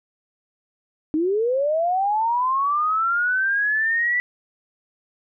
sine linear sweep, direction up, 298.4 to 1975.5 Hz, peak -18 dBFS, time 1.14-4.2 s, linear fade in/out 0 ms, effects none

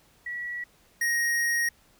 sine / square tone pair in turn, 1935 / 1875.6 Hz, B6 / A#6, -36 / +10 cents, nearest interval minor second, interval 54 cents, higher first, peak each -31 / -24 dBFS, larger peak second, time 0.26-0.64 / 1.01-1.69 s, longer second, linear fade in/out 5 ms, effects pink hiss -61 dBFS RMS until 1.99 s

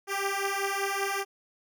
10% pulse beating tone pair, 392 / 397.2 Hz, G4 / G4, 0 / +23 cents, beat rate 5.2 Hz, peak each -23 / -22 dBFS, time 0.07-1.25 s, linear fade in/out 50 ms, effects none

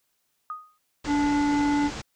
sine tone with exponential decay, 1243 Hz, D#6, 2 cents flat, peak -28 dBFS, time 0.5-0.78 s, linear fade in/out 1 ms, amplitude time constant 60 ms
pink low-pass noise, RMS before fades -36 dBFS, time 1.04-2.02 s, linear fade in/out 10 ms, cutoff 7500 Hz, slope 48 dB/octave
harmonic tone, 290 Hz, D4, 22 cents flat, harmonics 1 / 3 / 5 / 7, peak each -21 / -28 / -38 / -38 dBFS, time 1.06-1.91 s, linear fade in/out 50 ms
effects white hiss -73 dBFS RMS until 2.15 s

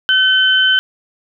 sine tone pair together, 1524 / 3061 Hz, G6 / G7, -49 / -42 cents, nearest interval octave, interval 1207 cents, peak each -12 dBFS, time 0.09-0.79 s, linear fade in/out 0 ms, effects none

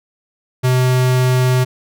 square tone, 127.4 Hz, C3, 46 cents flat, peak -12 dBFS, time 0.63-1.65 s, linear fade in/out 20 ms, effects none

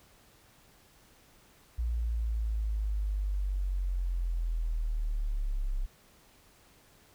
sine linear sweep, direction down, 58.9 to 32.71 Hz, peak -28 dBFS, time 1.78-5.86 s, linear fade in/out 10 ms, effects pink hiss -61 dBFS RMS until 7.14 s

